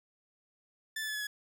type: tone with pitch steps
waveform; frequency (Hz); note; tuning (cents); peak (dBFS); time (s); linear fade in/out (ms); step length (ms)
sawtooth; 1760 / 1740.8 / 1721.8 / 1703 / 1684.4; A6 / A6 / A6 / G#6 / G#6; 0 / -19 / -38 / +43 / +24; -31; 0.96-1.27; 5; 62
effects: none